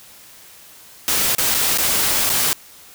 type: noise with dropouts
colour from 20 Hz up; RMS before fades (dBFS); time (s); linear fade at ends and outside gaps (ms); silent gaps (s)
white; -18; 1.08-2.53; 0; 1.35-1.383 / 1.542-1.547 / 1.775-1.784 / 2.294-2.3
effects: white hiss -44 dBFS RMS until 2.94 s